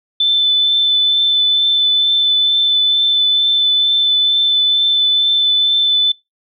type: tone with vibrato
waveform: sine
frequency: 3520 Hz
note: A7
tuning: in tune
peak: -10 dBFS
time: 0.2-6.12 s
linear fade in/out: 5 ms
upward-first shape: triangle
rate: 2.2 Hz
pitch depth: 12 cents each way
effects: noise-tail reverb RT60 0.2 s tail -23 dB re dry